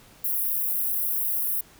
white high-pass noise, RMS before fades -26 dBFS, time 0.24-1.61 s, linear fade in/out 5 ms, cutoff 11000 Hz, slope 48 dB/octave, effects pink hiss -53 dBFS RMS until 1.79 s

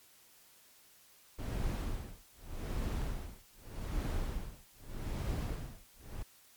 brown noise with tremolo, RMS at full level -34 dBFS, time 1.38-6.23 s, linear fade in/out 10 ms, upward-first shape sine, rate 0.83 Hz, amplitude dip 100%, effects white hiss -62 dBFS RMS until 6.56 s + MP3 96 kbps

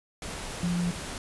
sine tone in noise, 175.2 Hz, F3, 6 cents sharp, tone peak -25 dBFS, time 0.63-0.91 s, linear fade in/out 2 ms, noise pink, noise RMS -37 dBFS, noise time 0.22-1.18 s, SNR +9 dB, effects resampled to 24000 Hz

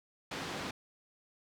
pink band-pass noise, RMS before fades -40 dBFS, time 0.31-0.71 s, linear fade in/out 5 ms, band 150 to 4800 Hz, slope 12 dB/octave, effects none

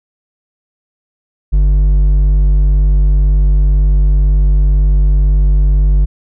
sine tone with hard clipping, 49 Hz, G1, in tune, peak -8 dBFS, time 1.52-6.06 s, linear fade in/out 20 ms, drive 5 dB, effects none

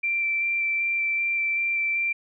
sine tone with vibrato, 2349 Hz, D7, in tune, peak -22 dBFS, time 0.03-2.13 s, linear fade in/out 10 ms, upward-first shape square, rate 2.6 Hz, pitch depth 8 cents each way, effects none

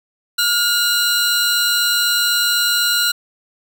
sawtooth tone pair together, 1424 / 4028 Hz, F6 / B7, +33 / +33 cents, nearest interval octave + tritone, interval 1800 cents, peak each -14 dBFS, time 0.38-3.12 s, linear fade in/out 10 ms, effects none

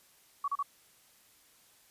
sine tone bursts, 1128 Hz, C#6, 30 cents sharp, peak -29 dBFS, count 3, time 0.44-0.628 s, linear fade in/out 5 ms, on 40 ms, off 34 ms, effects white hiss -63 dBFS RMS until 1.9 s + resampled to 32000 Hz

